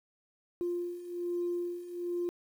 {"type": "beating tone pair", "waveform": "sine", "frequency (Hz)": [349.2, 350.4], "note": ["F4", "F4"], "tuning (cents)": [0, 6], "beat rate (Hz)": 1.2, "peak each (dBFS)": [-37, -33], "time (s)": [0.61, 2.29], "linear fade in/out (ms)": 0, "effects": ["tanh soft clip ceiling -25 dBFS", "10-bit"]}